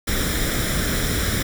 pink noise with comb filter, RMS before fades -22 dBFS, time 0.07-1.43 s, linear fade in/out 10 ms, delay 0.55 ms, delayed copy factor +0.65, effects none

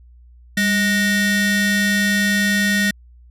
45% pulse ring-modulated tone, 830 Hz, G#5, 1 cent flat, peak -12 dBFS, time 0.57-2.91 s, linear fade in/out 5 ms, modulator 1030 Hz, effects added 60 Hz sine -43 dBFS peak until 3.3 s + resampled to 32000 Hz

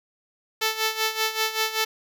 5% pulse tone with tremolo, 440 Hz, A4, in tune, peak -9 dBFS, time 0.61-1.85 s, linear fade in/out 10 ms, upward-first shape sine, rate 5.2 Hz, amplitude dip 75%, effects none

